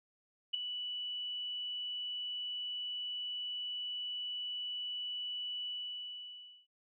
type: tone with ADSR envelope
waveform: sine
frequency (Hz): 2960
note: F#7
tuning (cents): 0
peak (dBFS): -27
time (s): 0.53-6.67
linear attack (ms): 15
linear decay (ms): 4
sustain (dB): -10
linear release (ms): 1000
effects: none